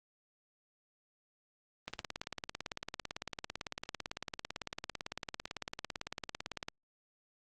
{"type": "click train", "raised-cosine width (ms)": 0.2, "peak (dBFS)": -21, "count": 87, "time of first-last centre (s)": [1.88, 6.684], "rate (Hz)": 17.9, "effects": ["Opus 24 kbps"]}